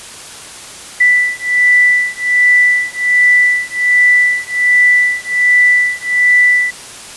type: beating tone pair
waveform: sine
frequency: 1977 / 1978.3 Hz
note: B6 / B6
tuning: +1 / +2 cents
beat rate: 1.3 Hz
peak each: -11 dBFS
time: 1-6.71 s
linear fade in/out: 10 ms
effects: white hiss -31 dBFS RMS until 7.16 s + resampled to 24000 Hz